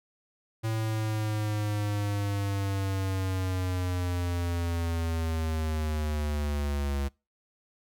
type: linear sweep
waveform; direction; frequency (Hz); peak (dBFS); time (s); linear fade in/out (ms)
square; down; 111.7 to 69.3; -28; 0.63-7.09; 20
effects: noise-tail reverb RT60 0.3 s tail -26 dB re dry